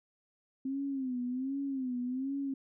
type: tone with vibrato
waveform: sine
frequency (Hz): 261.6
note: C4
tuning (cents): 0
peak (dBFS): -32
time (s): 0.65-2.54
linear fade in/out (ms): 5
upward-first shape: sine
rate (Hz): 1.3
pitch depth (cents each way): 110
effects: none